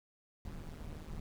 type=noise with amplitude modulation; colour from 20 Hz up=brown; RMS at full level=-41 dBFS; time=0.45-1.2 s; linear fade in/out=2 ms; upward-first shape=sine; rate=155 Hz; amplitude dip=85%; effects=none